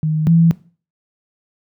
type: tone pair in turn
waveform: sine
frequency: 155.56 / 166.24 Hz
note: D#3 / E3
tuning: 0 / +15 cents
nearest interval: minor second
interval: 115 cents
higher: second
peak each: -14 / -8 dBFS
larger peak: second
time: 0.03-0.27 / 0.27-0.51 s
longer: neither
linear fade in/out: 0 ms
effects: noise-tail reverb RT60 0.4 s tail -19 dB re dry + high-pass 80 Hz 12 dB/octave